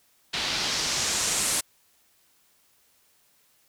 white noise with low-pass filter sweep, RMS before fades -27 dBFS, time 0.33-1.61 s, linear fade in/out 10 ms, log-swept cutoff 3800 to 9600 Hz, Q 1.8, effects white hiss -64 dBFS RMS until 3.68 s

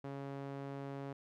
sawtooth tone with band-pass filter, 138.59 Hz, C#3, in tune, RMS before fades -44 dBFS, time 0.04-1.13 s, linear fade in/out 5 ms, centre 470 Hz, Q 0.6, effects none

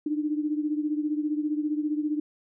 sine beating tone pair, 298.4 / 313.4 Hz, D4 / D#4, +28 / +13 cents, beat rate 15 Hz, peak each -26 / -31 dBFS, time 0.06-2.2 s, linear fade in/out 5 ms, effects none

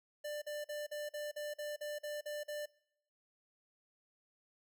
square tone bursts, 593 Hz, D5, 17 cents sharp, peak -40 dBFS, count 11, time 0.24-2.66 s, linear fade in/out 10 ms, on 180 ms, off 44 ms, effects noise-tail reverb RT60 0.7 s tail -23 dB re dry

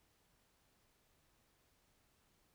silence, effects pink hiss -75 dBFS RMS until 2.54 s

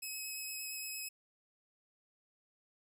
10% pulse tone with vibrato, 2560 Hz, D#7, 49 cents sharp, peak -32 dBFS, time 0.02-1.09 s, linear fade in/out 10 ms, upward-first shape sine, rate 8.7 Hz, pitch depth 10 cents each way, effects none

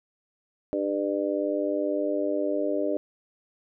harmonic tone, 99.8 Hz, G2, 32 cents sharp, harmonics 3 / 4 / 5 / 6, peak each -29 / -31 / -32 / -28 dBFS, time 0.73-2.97 s, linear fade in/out 0 ms, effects none

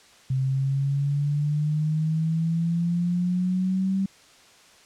sine exponential sweep, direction up, 130.81 to 194.2 Hz, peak -21 dBFS, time 0.3-4.06 s, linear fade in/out 5 ms, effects white hiss -53 dBFS RMS until 4.85 s + low-pass 7000 Hz 12 dB/octave

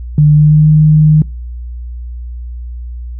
sine tone with pitch glide, 150 to 153.95 Hz, D3 to D#3, +37 to -18 cents, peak -3 dBFS, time 0.18-1.22 s, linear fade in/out 2 ms, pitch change +45 cents, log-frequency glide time 0.33-0.67 s, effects noise-tail reverb RT60 0.4 s tail -26 dB re dry + added 60 Hz sine -21 dBFS peak until 3.19 s

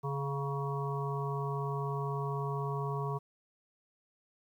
harmonic tone with a mistuned harmonic, 140 Hz, C#3, 18 cents sharp, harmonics 1 / 3 / 5 / 7 / 8, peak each -34 / -39 / -45 / -41 / -41 dBFS, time 0.03-3.19 s, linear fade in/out 20 ms, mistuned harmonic 7, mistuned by -43 cents, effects 11-bit

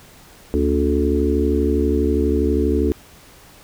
harmonic tone with a mistuned harmonic, 72.4 Hz, D2, 24 cents flat, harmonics 1 / 3 / 4 / 5 / 6, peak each -20 / -24 / -21 / -22 / -22 dBFS, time 0.54-2.92 s, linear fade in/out 0 ms, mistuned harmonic 3, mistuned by +92 cents, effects pink hiss -46 dBFS RMS until 3.63 s

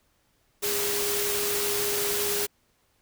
sine tone in noise, 410 Hz, G#4, 22 cents flat, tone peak -30 dBFS, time 0.62-2.47 s, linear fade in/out 20 ms, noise white, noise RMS -28 dBFS, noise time 0.62-2.47 s, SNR -5 dB, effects pink hiss -68 dBFS RMS until 3.01 s

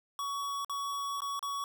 square tone with dropouts, 1124 Hz, C#6, 24 cents sharp, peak -34 dBFS, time 0.19-1.64 s, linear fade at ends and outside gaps 1 ms, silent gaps 0.647-0.696 / 1.205-1.219 / 1.393-1.427 s, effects none

